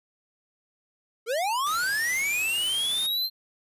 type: linear sweep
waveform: square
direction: up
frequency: 422.2 to 4185 Hz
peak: -25 dBFS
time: 1.26-3.3 s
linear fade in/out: 50 ms
type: noise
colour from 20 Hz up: white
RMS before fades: -38 dBFS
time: 1.66-3.07 s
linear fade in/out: 10 ms
effects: resampled to 32000 Hz